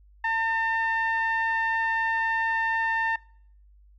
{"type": "tone with low-pass filter", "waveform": "sawtooth", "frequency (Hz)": 903, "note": "A5", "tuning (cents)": 45, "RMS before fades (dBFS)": -26, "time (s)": [0.24, 3.16], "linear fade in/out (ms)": 5, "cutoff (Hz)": 1900, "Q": 2.7, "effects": ["noise-tail reverb RT60 0.6 s tail -24 dB re dry", "added 50 Hz sine -52 dBFS peak until 3.98 s"]}